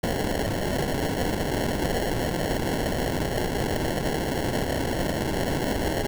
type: noise with sample-and-hold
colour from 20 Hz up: white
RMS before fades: -26 dBFS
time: 0.03-6.07 s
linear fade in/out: 10 ms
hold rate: 1225 Hz
effects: none